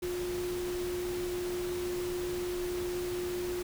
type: tone in noise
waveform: sine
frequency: 356.7 Hz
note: F4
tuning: 37 cents sharp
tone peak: -32 dBFS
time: 0.02-3.63 s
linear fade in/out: 10 ms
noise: pink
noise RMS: -42 dBFS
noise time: 0.02-3.63 s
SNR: +7 dB
effects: none